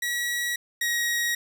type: tone pair in turn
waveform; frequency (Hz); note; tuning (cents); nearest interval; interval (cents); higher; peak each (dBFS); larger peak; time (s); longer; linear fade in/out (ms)
sawtooth; 1923 / 1894.3; B6 / A#6; -47 / +27; unison; 26; first; -22 / -20; second; 0.02-0.56 / 0.81-1.35; neither; 5
effects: none